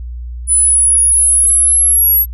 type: exponential sweep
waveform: sine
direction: up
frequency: 9956 to 11500 Hz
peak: -7 dBFS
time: 0.47-2.26 s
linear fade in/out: 50 ms
effects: added 60 Hz sine -22 dBFS peak until 2.33 s